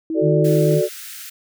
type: tone with tremolo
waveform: sine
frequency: 321.6 Hz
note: E4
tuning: 43 cents flat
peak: -20 dBFS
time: 0.1-0.75 s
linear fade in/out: 2 ms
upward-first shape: sine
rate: 3 Hz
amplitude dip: 30%
type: chord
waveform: sine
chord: D major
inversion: first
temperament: equal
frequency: 370 / 440 / 587.3 Hz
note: F#4 / A4 / D5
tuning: 0 / 0 / 0 cents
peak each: -20 dBFS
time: 0.14-0.89 s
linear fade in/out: 50 ms
type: tone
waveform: sine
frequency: 153.6 Hz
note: D#3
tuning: 22 cents flat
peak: -16 dBFS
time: 0.21-0.82 s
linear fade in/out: 50 ms
type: high-pass noise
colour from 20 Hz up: white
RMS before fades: -35 dBFS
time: 0.44-1.3 s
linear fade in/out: 10 ms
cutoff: 1300 Hz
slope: 96 dB/octave
effects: none